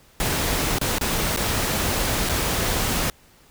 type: noise with dropouts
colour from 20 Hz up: pink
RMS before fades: -23 dBFS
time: 0.2-3.1 s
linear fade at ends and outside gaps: 1 ms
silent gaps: 0.785-0.813 / 0.984-1.011 / 1.363-1.372 / 2.29-2.294 s
effects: pink hiss -54 dBFS RMS until 3.5 s